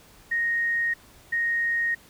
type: tone pair in turn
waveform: sine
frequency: 1864.7 / 1864.7 Hz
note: A#6 / A#6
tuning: 0 / 0 cents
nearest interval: unison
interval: 0 cents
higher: neither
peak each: -22 dBFS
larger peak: neither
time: 0.31-0.94 / 1.32-1.95 s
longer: neither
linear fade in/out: 10 ms
effects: pink hiss -53 dBFS RMS until 2.09 s